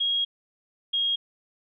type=tone pair in turn; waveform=sine; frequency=3281 / 3264 Hz; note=G#7 / G#7; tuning=-22 / -31 cents; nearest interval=unison; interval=9 cents; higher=first; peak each=-22 dBFS; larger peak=neither; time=0-0.25 / 0.93-1.16 s; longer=first; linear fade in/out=10 ms; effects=none